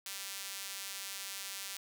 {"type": "tone with high-pass filter", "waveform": "sawtooth", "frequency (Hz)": 196, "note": "G3", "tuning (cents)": 0, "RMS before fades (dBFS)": -43, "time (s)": [0.06, 1.77], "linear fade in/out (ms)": 2, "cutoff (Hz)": 3200, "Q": 0.54, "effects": []}